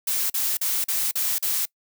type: noise bursts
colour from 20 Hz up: blue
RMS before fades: -24 dBFS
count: 6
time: 0.07-1.655 s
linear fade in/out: 5 ms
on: 230 ms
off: 41 ms
effects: noise-tail reverb RT60 0.1 s tail -24 dB re dry